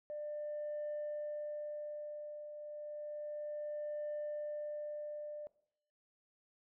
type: tone with tremolo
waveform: sine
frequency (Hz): 596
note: D5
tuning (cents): +25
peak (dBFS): -36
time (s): 0.1-5.47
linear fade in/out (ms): 0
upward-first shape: triangle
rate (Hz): 0.31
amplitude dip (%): 65
effects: noise-tail reverb RT60 0.7 s tail -19 dB re dry + tanh soft clip ceiling -35 dBFS